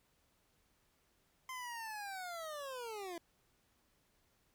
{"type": "linear sweep", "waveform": "25% pulse", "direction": "down", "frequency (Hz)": [1044, 330], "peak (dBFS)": -39, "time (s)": [1.49, 3.18], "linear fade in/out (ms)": 2, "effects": ["pink hiss -75 dBFS RMS until 4.54 s"]}